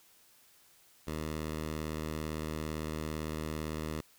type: tone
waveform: 10% pulse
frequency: 77.78 Hz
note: D#2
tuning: in tune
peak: -27 dBFS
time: 1.07-4.01 s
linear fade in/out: 5 ms
effects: white hiss -63 dBFS RMS until 4.18 s